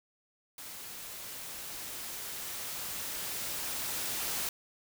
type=noise with level ramp; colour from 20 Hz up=white; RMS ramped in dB=-45 to -34 dBFS; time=0.58-4.49 s; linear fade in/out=2 ms; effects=none